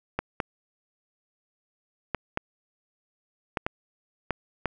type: clicks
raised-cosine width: 0.5 ms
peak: -11 dBFS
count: 8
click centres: 0.19 / 0.402 / 2.147 / 2.374 / 3.572 / 3.665 / 4.307 / 4.657 s
effects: none